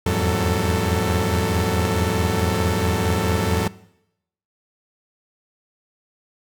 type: tone cluster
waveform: sawtooth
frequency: 83.3 / 87.9 / 105.2 / 187.8 / 443.8 Hz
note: E2 / F2 / G#2 / F#3 / A4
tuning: +19 / +12 / +23 / +26 / +15 cents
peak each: -21 dBFS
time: 0.06-3.68 s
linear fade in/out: 5 ms
effects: noise-tail reverb RT60 0.8 s tail -20 dB re dry